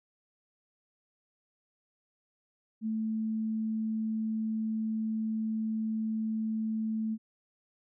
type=tone; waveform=sine; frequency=220 Hz; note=A3; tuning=in tune; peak=-29 dBFS; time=2.81-7.18 s; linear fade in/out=50 ms; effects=none